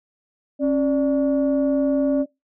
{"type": "tone pair together", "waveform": "sine", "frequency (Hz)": [272.5, 587.3], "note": ["C#4", "D5"], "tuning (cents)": [-29, 0], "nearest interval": "octave + minor second", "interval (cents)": 1329, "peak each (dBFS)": [-17, -20], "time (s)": [0.59, 2.26], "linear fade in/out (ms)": 50, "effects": ["noise-tail reverb RT60 0.2 s tail -21 dB re dry", "tanh soft clip ceiling -12 dBFS"]}